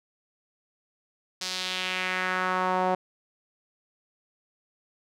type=tone with band-pass filter sweep; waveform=sawtooth; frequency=184.5 Hz; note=F#3; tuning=5 cents flat; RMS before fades=-28 dBFS; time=1.41-2.95 s; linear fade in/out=5 ms; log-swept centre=5100 to 720 Hz; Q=2; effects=none